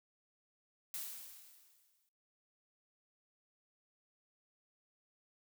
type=noise with exponential decay; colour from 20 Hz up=blue; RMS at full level=-41 dBFS; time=0.94-2.09 s; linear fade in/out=1 ms; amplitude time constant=250 ms; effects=noise-tail reverb RT60 0.8 s tail -25 dB re dry